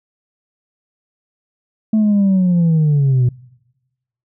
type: linear sweep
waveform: sine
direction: down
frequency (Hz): 220 to 120.5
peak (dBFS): -8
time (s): 1.93-3.29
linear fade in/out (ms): 5
effects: noise-tail reverb RT60 1.0 s tail -25 dB re dry + tanh soft clip ceiling -9 dBFS